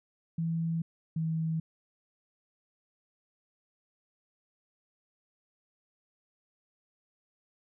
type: tone pair in turn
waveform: sine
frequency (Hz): 164.81 / 161.14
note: E3 / E3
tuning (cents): 0 / -39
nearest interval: unison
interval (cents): 39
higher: first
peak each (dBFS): -28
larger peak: neither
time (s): 0.38-0.82 / 1.16-1.6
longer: neither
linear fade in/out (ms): 5
effects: none